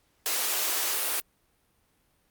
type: high-pass noise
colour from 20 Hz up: white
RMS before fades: -28 dBFS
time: 0.26-1.2 s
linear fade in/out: 0 ms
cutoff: 340 Hz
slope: 24 dB/octave
effects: pink hiss -69 dBFS RMS until 2.3 s + Opus 48 kbps